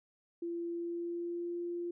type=tone with pitch glide; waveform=sine; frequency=341.1 to 346.7 Hz; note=F4 to F4; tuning=-41 to -13 cents; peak=-35 dBFS; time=0.42-1.91 s; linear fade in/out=5 ms; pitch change=+28 cents; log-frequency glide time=0.71-1.59 s; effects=none